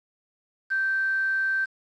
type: tone with quantisation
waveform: sine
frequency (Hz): 1560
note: G6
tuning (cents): -9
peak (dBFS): -22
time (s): 0.7-1.66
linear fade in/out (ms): 20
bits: 7
effects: low-pass 4000 Hz 12 dB/octave